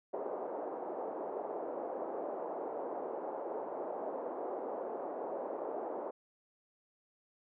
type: band-pass noise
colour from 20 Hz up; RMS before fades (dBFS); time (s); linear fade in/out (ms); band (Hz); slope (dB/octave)
pink; -40; 0.13-6.11; 10; 380 to 810; 24
effects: none